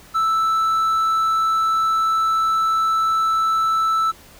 triangle tone, 1318.5 Hz, E6, in tune, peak -14 dBFS, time 0.14-4.12 s, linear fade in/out 20 ms, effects pink hiss -46 dBFS RMS until 4.39 s

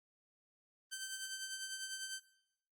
10% pulse tone with tremolo, 1549 Hz, G6, 21 cents flat, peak -31 dBFS, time 0.91-2.2 s, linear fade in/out 20 ms, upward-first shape triangle, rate 10 Hz, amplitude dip 60%, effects noise-tail reverb RT60 0.8 s tail -17 dB re dry + Opus 32 kbps

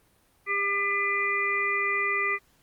harmonic tone, 400.3 Hz, G4, 36 cents sharp, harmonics 1 / 3 / 5 / 6, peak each -34 / -30 / -26 / -31 dBFS, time 0.46-2.39 s, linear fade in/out 50 ms, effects pink hiss -64 dBFS RMS until 2.62 s + Opus 32 kbps

